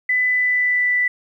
sine tone with pitch glide, 2000 to 1979.3 Hz, B6 to B6, +21 to +3 cents, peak -15 dBFS, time 0.09-1.08 s, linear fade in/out 5 ms, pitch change -18 cents, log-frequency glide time 0.27-0.88 s, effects 9-bit

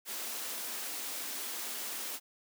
white high-pass noise, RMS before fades -39 dBFS, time 0.05-2.2 s, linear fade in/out 50 ms, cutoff 210 Hz, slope 96 dB/octave, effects none

